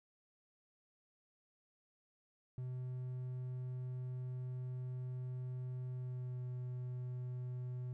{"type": "tone with pitch glide", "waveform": "triangle", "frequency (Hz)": [126.7, 125.1], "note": ["B2", "B2"], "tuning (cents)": [45, 23], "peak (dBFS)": -38, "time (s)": [2.58, 7.93], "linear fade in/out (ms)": 0, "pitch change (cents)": -22, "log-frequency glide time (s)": [5.9, 6.42], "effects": []}